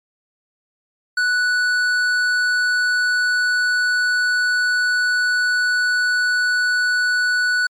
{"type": "tone with hard clipping", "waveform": "sine", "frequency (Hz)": 1480, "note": "F#6", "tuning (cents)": 0, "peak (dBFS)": -17, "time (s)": [1.17, 7.67], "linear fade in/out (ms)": 5, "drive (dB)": 9, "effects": ["MP3 96 kbps"]}